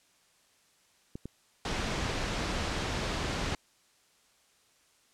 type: clicks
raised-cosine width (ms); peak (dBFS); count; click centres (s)
3; -26; 2; 1.155 / 1.256
type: low-pass noise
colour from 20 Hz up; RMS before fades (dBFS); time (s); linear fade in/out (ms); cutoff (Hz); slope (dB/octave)
pink; -33; 1.65-3.55; 2; 5700; 12
effects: white hiss -66 dBFS RMS until 5.13 s + low-pass 9000 Hz 12 dB/octave